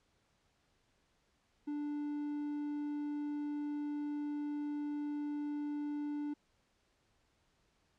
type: tone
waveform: triangle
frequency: 293.7 Hz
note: D4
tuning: in tune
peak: -34 dBFS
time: 1.67-6.34 s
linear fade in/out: 10 ms
effects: pink hiss -75 dBFS RMS until 7.98 s + low-pass 7000 Hz 12 dB/octave